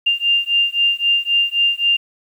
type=beating tone pair; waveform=sine; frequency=2794 / 2797.8 Hz; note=F7 / F7; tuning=0 / +2 cents; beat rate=3.8 Hz; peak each=-17 dBFS; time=0.06-1.97 s; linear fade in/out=10 ms; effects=8-bit